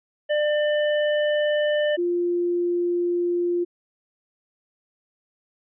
square / sine tone pair in turn, 597 / 349.6 Hz, D5 / F4, +28 / +2 cents, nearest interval major sixth, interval 926 cents, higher first, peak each -20 dBFS, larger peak neither, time 0.29-1.97 / 1.97-3.65 s, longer neither, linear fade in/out 20 ms, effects resampled to 8000 Hz

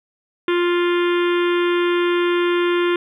harmonic tone, 350 Hz, F4, 4 cents sharp, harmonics 1 / 3 / 4 / 5 / 6 / 7 / 8 / 9 / 10, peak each -16 / -26 / -28 / -30 / -32 / -33 / -34 / -35 / -36 dBFS, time 0.48-2.96 s, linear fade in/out 2 ms, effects 9-bit

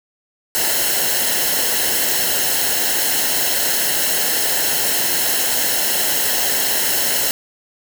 white noise with comb filter, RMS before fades -18 dBFS, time 0.55-7.31 s, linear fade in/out 0 ms, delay 0.84 ms, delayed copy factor -0.65, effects none

